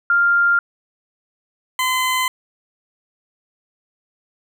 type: tone pair in turn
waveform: sine / 20% pulse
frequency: 1396.9 / 1024.1 Hz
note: F6 / C6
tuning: 0 / -37 cents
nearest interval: perfect fourth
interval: 537 cents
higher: first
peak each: -12 dBFS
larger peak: neither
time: 0.1-0.59 / 1.79-2.28 s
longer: neither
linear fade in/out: 2 ms
effects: none